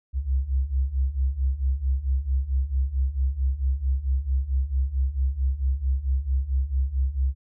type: beating tone pair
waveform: sine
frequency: 63.9 / 68.4 Hz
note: C2 / C#2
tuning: -40 / -23 cents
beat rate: 4.5 Hz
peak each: -26 / -23 dBFS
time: 0.13-7.35 s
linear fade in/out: 50 ms
effects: none